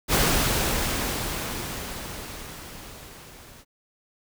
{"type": "noise with level ramp", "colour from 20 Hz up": "pink", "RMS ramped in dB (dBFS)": [-20, -48], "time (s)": [0.08, 3.65], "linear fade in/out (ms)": 50, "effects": []}